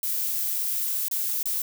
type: noise with dropouts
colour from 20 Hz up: violet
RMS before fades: -27 dBFS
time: 0.03-1.62 s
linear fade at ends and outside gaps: 2 ms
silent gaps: 1.083-1.112 / 1.43-1.456 s
effects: none